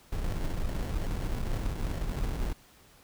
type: noise with sample-and-hold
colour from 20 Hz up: brown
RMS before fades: -31 dBFS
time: 0.12-2.53 s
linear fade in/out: 5 ms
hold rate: 1225 Hz
effects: pink hiss -58 dBFS RMS until 3.03 s